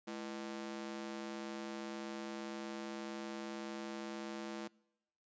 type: ring-modulated tone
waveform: sawtooth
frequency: 275 Hz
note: C#4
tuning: 14 cents flat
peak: -35 dBFS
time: 0.07-4.68 s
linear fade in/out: 10 ms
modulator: 60.9 Hz
effects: noise-tail reverb RT60 0.9 s tail -25 dB re dry + resampled to 16000 Hz